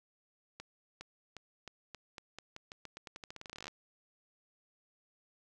accelerating click train, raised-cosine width 0.2 ms, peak -28 dBFS, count 28, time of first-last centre 0.6-3.68 s, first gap 410 ms, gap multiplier 0.87, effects none

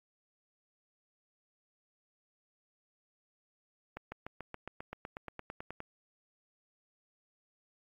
accelerating click train, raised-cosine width 0.5 ms, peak -26 dBFS, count 16, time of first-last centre 3.97-5.804 s, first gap 150 ms, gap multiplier 0.97, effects AAC 64 kbps

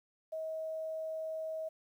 sine tone with quantisation, 637 Hz, D#5, 41 cents sharp, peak -36 dBFS, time 0.32-1.69 s, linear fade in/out 10 ms, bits 11, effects none

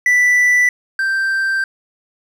triangle tone pair in turn, 1975.5 / 1568 Hz, B6 / G6, 0 / 0 cents, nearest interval major third, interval 400 cents, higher first, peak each -8 / -13 dBFS, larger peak first, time 0.06-0.69 / 0.99-1.64 s, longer second, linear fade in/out 2 ms, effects none

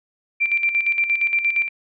sine tone with tremolo, 2358 Hz, D7, 6 cents sharp, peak -15 dBFS, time 0.4-1.69 s, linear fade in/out 20 ms, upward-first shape square, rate 8.6 Hz, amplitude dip 60%, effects resampled to 11025 Hz

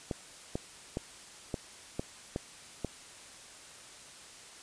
clicks, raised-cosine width 2 ms, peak -19 dBFS, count 7, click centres 0.112 / 0.555 / 0.971 / 1.542 / 1.995 / 2.361 / 2.847 s, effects white hiss -51 dBFS RMS until 4.62 s + resampled to 22050 Hz

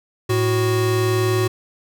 square tone pair together, 110 / 370 Hz, A2 / F#4, 0 / 0 cents, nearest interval octave + major sixth, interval 2100 cents, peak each -20 dBFS, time 0.29-1.48 s, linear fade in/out 10 ms, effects none

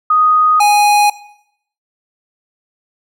sine / square tone pair in turn, 1244.5 / 828.3 Hz, D#6 / G#5, 0 / -5 cents, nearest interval perfect fifth, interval 705 cents, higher first, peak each -8 dBFS, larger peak neither, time 0.1-0.6 / 0.6-1.1 s, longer neither, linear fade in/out 5 ms, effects noise-tail reverb RT60 0.7 s tail -17 dB re dry + low-pass 12000 Hz 12 dB/octave

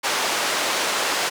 pink band-pass noise, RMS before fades -23 dBFS, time 0.03-1.3 s, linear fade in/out 20 ms, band 560 to 7800 Hz, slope 12 dB/octave, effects none

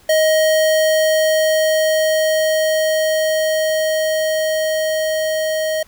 square tone with level ramp, 628 Hz, D#5, 16 cents sharp, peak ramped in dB -12 to -18 dBFS, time 0.09-5.83 s, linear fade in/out 5 ms, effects pink hiss -50 dBFS RMS until 5.87 s

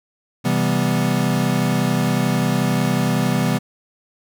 square chord, C major seventh, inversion none, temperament equal, 130.81 / 164.81 / 196 / 246.9 Hz, C3 / E3 / G3 / B3, 0 / 0 / 0 / 0 cents, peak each -23 dBFS, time 0.44-3.59 s, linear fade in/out 20 ms, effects none

